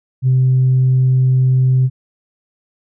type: tone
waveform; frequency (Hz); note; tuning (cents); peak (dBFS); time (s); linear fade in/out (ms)
sine; 129.3; C3; -20; -8; 0.22-1.9; 50
effects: tanh soft clip ceiling -6 dBFS